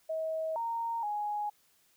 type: tone with pitch steps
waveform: sine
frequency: 639 / 924 / 833 Hz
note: D#5 / A#5 / G#5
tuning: +46 / -16 / +5 cents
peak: -31 dBFS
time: 0.09-1.5 s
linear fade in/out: 10 ms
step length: 470 ms
effects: white hiss -68 dBFS RMS until 1.96 s